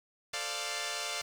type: chord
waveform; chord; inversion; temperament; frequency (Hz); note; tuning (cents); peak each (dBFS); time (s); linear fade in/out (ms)
5% pulse; D minor seventh; second; equal; 440 / 523.3 / 587.3 / 698.5; A4 / C5 / D5 / F5; 0 / 0 / 0 / 0; -31 / -32 / -27 / -26; 0.33-1.22; 10
effects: low-pass 10000 Hz 12 dB/octave + 8-bit